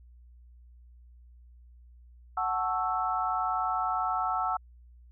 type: chord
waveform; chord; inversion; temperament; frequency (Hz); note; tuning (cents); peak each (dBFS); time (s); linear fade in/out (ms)
sine; F# minor seventh; none; equal; 740 / 880 / 1108.7 / 1318.5; F#5 / A5 / C#6 / E6; 0 / 0 / 0 / 0; -31 / -34 / -36 / -30; 2.37-4.57; 5
effects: added 60 Hz sine -51 dBFS peak until 5.11 s